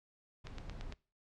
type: noise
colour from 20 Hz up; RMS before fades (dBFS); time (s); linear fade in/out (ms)
brown; -46; 0.44-0.94; 10
type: click train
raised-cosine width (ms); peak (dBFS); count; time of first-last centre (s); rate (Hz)
0.2; -29; 5; 0.47-0.924; 8.81
effects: noise-tail reverb RT60 0.4 s tail -24 dB re dry + low-pass 6000 Hz 12 dB/octave